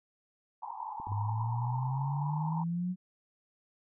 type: band-pass noise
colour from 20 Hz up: pink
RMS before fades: -40 dBFS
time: 0.62-2.64 s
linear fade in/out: 5 ms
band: 840 to 980 Hz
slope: 96 dB/octave
type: clicks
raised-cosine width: 3 ms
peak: -35 dBFS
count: 3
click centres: 1 / 1.071 / 1.119 s
type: exponential sweep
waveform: sine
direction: up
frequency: 100.5 to 185 Hz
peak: -30 dBFS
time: 1.07-2.96 s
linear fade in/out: 50 ms
effects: none